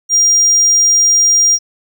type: tone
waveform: triangle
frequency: 5700 Hz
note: F8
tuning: 34 cents sharp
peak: -6 dBFS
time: 0.09-1.59 s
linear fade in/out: 50 ms
effects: none